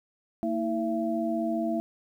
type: tone cluster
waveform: sine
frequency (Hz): 228.4 / 323.3 / 673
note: A#3 / E4 / E5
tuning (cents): -35 / -34 / +36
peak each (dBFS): -30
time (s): 0.43-1.8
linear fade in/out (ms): 0
effects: 10-bit